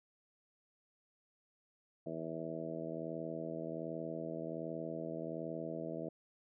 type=harmonic tone; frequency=81.3 Hz; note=E2; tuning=23 cents flat; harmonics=2 / 3 / 4 / 5 / 6 / 7 / 8; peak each=-47 / -48 / -45 / -50 / -47 / -48 / -45 dBFS; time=2.06-6.09 s; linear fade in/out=5 ms; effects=none